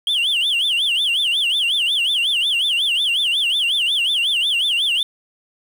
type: tone with vibrato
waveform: sine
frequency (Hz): 3126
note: G7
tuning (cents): -6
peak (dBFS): -13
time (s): 0.07-5.03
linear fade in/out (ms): 2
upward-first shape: sine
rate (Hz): 5.5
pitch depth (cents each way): 230
effects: tanh soft clip ceiling -15 dBFS + 7-bit